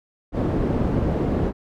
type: low-pass noise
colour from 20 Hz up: white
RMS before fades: -22 dBFS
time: 0.32-1.53 s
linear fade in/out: 50 ms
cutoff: 310 Hz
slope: 12 dB/octave
effects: none